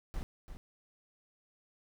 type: noise with echo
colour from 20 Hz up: brown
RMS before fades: -37 dBFS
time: 0.14-0.23 s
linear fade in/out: 0 ms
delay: 340 ms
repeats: 1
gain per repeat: -9 dB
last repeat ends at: 0.57 s
effects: none

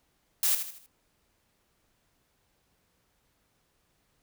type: noise with echo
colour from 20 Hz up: blue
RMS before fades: -25 dBFS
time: 0.43-0.55 s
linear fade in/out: 2 ms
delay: 78 ms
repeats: 4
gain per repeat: -8 dB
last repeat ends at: 0.862 s
effects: pink hiss -72 dBFS RMS until 4.22 s

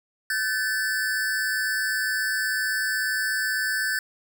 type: tone pair together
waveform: square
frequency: 1529.8 / 1746 Hz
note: G6 / A6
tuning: -43 / -14 cents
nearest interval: major second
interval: 229 cents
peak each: -27 dBFS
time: 0.3-3.99 s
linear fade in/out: 2 ms
effects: none

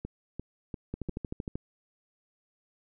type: two click trains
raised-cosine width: 3 ms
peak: -21 / -23 dBFS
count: 9 / 4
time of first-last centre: 0.94-1.555 / 0.05-1.088 s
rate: 13 / 2.89 Hz
effects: none

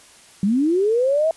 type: linear sweep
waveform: sine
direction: up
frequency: 184.4 to 659.3 Hz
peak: -15 dBFS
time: 0.43-1.31 s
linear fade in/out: 2 ms
effects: white hiss -48 dBFS RMS until 1.36 s + resampled to 24000 Hz

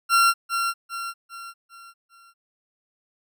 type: tone with echo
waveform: 40% pulse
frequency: 1370 Hz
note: F6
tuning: 34 cents flat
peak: -14 dBFS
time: 0.09-0.34 s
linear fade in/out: 50 ms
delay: 400 ms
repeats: 5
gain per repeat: -7 dB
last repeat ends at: 2.34 s
effects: none

